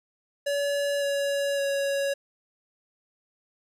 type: tone with pitch steps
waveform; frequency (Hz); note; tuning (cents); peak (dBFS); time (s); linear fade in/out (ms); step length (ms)
square; 569 / 563.1 / 557.3; C#5 / C#5 / C#5; +45 / +27 / +9; -25; 0.46-2.14; 10; 560
effects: low-pass 12000 Hz 12 dB/octave + 10-bit